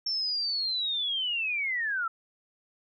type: linear sweep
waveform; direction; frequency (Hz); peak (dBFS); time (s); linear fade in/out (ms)
sine; down; 5430 to 1308; -27; 0.06-2.08; 5
effects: none